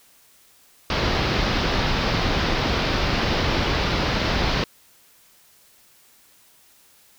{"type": "low-pass noise", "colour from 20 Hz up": "pink", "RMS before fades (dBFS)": -22, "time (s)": [0.9, 4.64], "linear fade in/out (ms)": 2, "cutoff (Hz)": 5200, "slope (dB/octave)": 48, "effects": ["white hiss -55 dBFS RMS until 7.18 s"]}